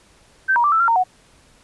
sine tone with pitch steps, 1551 / 952 / 1171 / 1321 / 1377 / 920 / 738 Hz, G6 / A#5 / D6 / E6 / F6 / A#5 / F#5, -19 / +36 / -5 / +3 / -25 / -23 / -5 cents, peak -13 dBFS, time 0.48-1.04 s, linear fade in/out 20 ms, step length 80 ms, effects pink hiss -53 dBFS RMS until 1.63 s + resampled to 24000 Hz

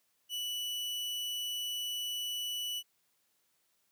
40% pulse tone, 2960 Hz, F#7, in tune, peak -34 dBFS, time 0.29-2.83 s, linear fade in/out 50 ms, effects white hiss -75 dBFS RMS until 3.91 s + high-pass 80 Hz 12 dB/octave

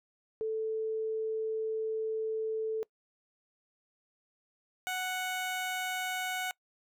sine / 15% pulse tone pair in turn, 440 / 740 Hz, A4 / F#5, 0 / 0 cents, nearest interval major sixth, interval 900 cents, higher second, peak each -30 / -26 dBFS, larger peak second, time 0.41-2.83 / 4.87-6.51 s, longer first, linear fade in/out 0 ms, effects noise-tail reverb RT60 0.1 s tail -24 dB re dry

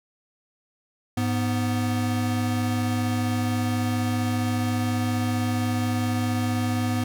square tone pair together, 103.83 / 247.2 Hz, G#2 / B3, 0 / +2 cents, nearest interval octave + minor third, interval 1502 cents, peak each -26 dBFS, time 1.17-7.04 s, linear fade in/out 5 ms, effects none

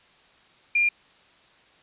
sine tone, 2400 Hz, D7, 37 cents sharp, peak -18 dBFS, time 0.75-0.89 s, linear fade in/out 5 ms, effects white hiss -57 dBFS RMS until 1.82 s + resampled to 8000 Hz

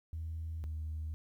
sine tone pair in turn, 80.8 / 78.14 Hz, E2 / D#2, -34 / +8 cents, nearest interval minor second, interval 58 cents, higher first, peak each -36 / -35 dBFS, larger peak second, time 0.13-0.64 / 0.64-1.14 s, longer first, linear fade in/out 0 ms, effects tanh soft clip ceiling -33 dBFS + 12-bit

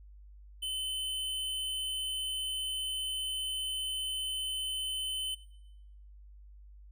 square tone, 3045 Hz, F#7, 49 cents sharp, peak -34 dBFS, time 0.62-5.35 s, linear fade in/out 10 ms, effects noise-tail reverb RT60 0.9 s tail -18 dB re dry + added 50 Hz sine -50 dBFS peak until 6.91 s

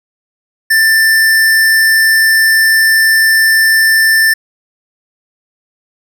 square tone, 1777 Hz, A6, 17 cents sharp, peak -7 dBFS, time 0.7-4.34 s, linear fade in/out 10 ms, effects none

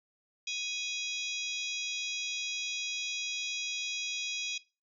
harmonic tone with a mistuned harmonic, 830.6 Hz, G#5, in tune, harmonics 3 / 4 / 5 / 6 / 7 / 8, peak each -37 / -39 / -41 / -43 / -44 / -45 dBFS, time 0.47-4.58 s, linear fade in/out 5 ms, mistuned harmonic 5, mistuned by -120 cents, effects noise-tail reverb RT60 0.3 s tail -19 dB re dry

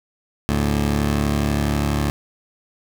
15% pulse tone pair together, 72.2 / 108.18 Hz, D2 / A2, -29 / -29 cents, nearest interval perfect fifth, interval 700 cents, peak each -13 / -19 dBFS, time 0.49-2.1 s, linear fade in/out 0 ms, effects none

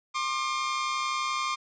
sawtooth tone pair together, 1067.5 / 1199 Hz, C6 / D6, +34 / +36 cents, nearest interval major second, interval 202 cents, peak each -27 / -26 dBFS, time 0.14-1.56 s, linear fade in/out 20 ms, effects resampled to 16000 Hz

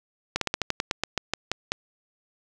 slowing click train, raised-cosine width 0.2 ms, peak -7 dBFS, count 13, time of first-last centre 0.36-1.719 s, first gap 53 ms, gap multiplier 1.13, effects none

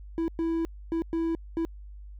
triangle tone bursts at uneven times, 329.6 Hz, E4, in tune, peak -23 dBFS, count 5, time 0.18-0.28 / 0.39-0.65 / 0.92-1.02 / 1.13-1.35 / 1.57-1.65 s, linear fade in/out 0 ms, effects added 50 Hz sine -41 dBFS peak until 2.19 s

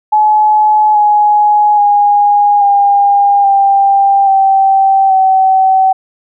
sine tone with pitch steps, 852 / 836.4 / 821.1 / 806 / 791.3 / 776.8 / 762.6 Hz, G#5 / G#5 / G#5 / G5 / G5 / G5 / G5, +44 / +12 / -20 / +48 / +16 / -16 / -48 cents, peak -5 dBFS, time 0.12-5.93 s, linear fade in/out 10 ms, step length 830 ms, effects none

